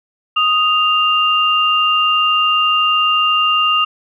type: tone pair together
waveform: sine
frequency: 1244.6 / 2794 Hz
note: D#6 / F7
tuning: 0 / 0 cents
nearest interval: octave + major second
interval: 1400 cents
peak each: -14 dBFS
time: 0.36-3.85 s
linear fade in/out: 10 ms
effects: none